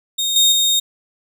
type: tone with level steps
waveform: 30% pulse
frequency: 3700 Hz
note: A#7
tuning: 14 cents flat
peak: -15 / -8 / -11 dBFS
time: 0.18-0.8 s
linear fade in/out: 10 ms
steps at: 0.36 / 0.52 s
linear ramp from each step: 2 ms
effects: none